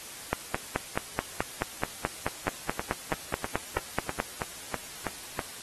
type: two click trains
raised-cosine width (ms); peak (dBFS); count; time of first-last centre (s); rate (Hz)
0.5; -11 / -14; 19 / 10; 0.33-4.201 / 2.47-5.392; 4.65 / 3.08
effects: white hiss -43 dBFS RMS until 5.62 s + AAC 32 kbps